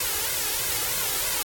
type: noise with flanger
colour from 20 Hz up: white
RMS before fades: -26 dBFS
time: 0-1.43 s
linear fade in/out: 5 ms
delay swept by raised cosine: 1.9 to 2.4 ms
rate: 3.1 Hz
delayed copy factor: +0.75
effects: AAC 64 kbps